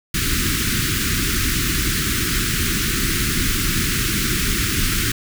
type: band-stop noise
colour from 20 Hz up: pink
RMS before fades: -20 dBFS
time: 0.14-5.12 s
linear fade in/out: 5 ms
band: 370 to 1300 Hz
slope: 48 dB/octave
effects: none